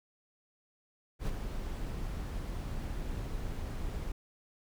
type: noise with ADSR envelope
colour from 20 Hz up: brown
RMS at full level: -31 dBFS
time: 1.19-4.12 s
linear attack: 80 ms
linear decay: 34 ms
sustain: -6 dB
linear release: 4 ms
effects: none